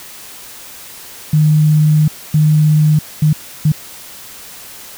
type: tone bursts at uneven times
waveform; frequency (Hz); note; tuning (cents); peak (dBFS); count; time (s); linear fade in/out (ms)
sine; 152.8; D#3; -31; -7; 4; 1.33-2.08 / 2.34-2.99 / 3.22-3.33 / 3.65-3.72; 5
effects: white hiss -34 dBFS RMS until 4.97 s